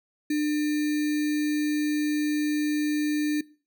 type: tone with sample-and-hold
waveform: sine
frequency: 300 Hz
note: D4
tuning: 37 cents sharp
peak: -22 dBFS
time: 0.3-3.41 s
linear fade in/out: 5 ms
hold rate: 2100 Hz
effects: noise-tail reverb RT60 0.4 s tail -22 dB re dry